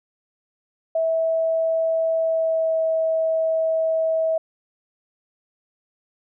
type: tone with pitch glide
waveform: sine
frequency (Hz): 651 to 645.4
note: E5 to E5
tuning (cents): -22 to -37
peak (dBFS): -18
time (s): 0.95-4.38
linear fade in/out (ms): 5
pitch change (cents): -15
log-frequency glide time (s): 2.17-2.8
effects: none